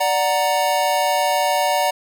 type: chord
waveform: square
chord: D augmented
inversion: none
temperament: equal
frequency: 587.3 / 740 / 932.3 Hz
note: D5 / F#5 / A#5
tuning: 0 / 0 / 0 cents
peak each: -22 / -21 / -22 dBFS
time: 0-1.91 s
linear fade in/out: 10 ms
effects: none